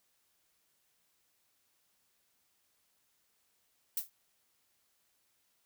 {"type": "noise with exponential decay", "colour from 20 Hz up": "violet", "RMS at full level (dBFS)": -29, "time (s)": [3.97, 4.1], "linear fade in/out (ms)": 5, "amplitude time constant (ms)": 28, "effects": ["white hiss -75 dBFS RMS until 5.65 s"]}